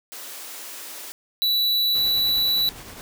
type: high-pass noise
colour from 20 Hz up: white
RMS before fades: -37 dBFS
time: 0.12-1.12 s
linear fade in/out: 0 ms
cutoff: 260 Hz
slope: 24 dB/octave
type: tone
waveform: square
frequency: 3946 Hz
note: B7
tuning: 2 cents flat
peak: -19 dBFS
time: 1.42-2.69 s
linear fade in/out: 0 ms
type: noise with tremolo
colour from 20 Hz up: pink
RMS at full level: -38 dBFS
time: 1.95-3.01 s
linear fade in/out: 0 ms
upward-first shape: triangle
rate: 9.8 Hz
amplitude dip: 45%
effects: none